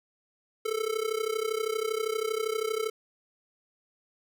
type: tone with amplitude modulation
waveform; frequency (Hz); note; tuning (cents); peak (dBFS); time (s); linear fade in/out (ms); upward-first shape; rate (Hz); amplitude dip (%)
square; 440; A4; 0; -25; 0.65-2.9; 10; sine; 32.6; 85
effects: none